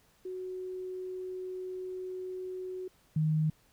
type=tone pair in turn; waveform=sine; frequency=370 / 155.57 Hz; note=F#4 / D#3; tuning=0 / 0 cents; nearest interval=octave + minor third; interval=1500 cents; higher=first; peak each=-36 / -25 dBFS; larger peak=second; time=0.25-2.88 / 3.16-3.5 s; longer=first; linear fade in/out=5 ms; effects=pink hiss -66 dBFS RMS until 3.72 s